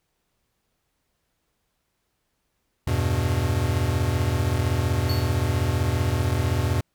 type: chord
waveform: square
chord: E minor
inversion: none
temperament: equal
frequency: 82.41 / 98 / 123.47 Hz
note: E2 / G2 / B2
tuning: 0 / 0 / 0 cents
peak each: -26 dBFS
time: 2.87-6.81 s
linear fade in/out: 5 ms
type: tone with exponential decay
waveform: square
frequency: 4435 Hz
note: C#8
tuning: in tune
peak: -29 dBFS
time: 5.09-5.49 s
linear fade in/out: 5 ms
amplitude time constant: 85 ms
effects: pink hiss -74 dBFS RMS until 6.94 s